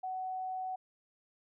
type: tone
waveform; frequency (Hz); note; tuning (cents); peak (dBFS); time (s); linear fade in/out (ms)
sine; 748; F#5; +19; -35; 0.03-0.76; 10
effects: none